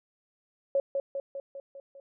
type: tone with echo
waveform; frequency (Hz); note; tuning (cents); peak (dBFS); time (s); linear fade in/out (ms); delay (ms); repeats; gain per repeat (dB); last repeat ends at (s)
sine; 552; C#5; -7; -22; 0.75-0.8; 2; 200; 6; -4; 2
effects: none